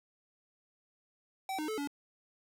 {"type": "tone with pitch steps", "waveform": "square", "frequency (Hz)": [769, 306.9, 434.4, 285.8], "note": ["G5", "D#4", "A4", "D4"], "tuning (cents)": [-33, -24, -22, -47], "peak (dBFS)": -35, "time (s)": [1.49, 1.874], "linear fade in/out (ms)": 2, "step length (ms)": 96, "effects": []}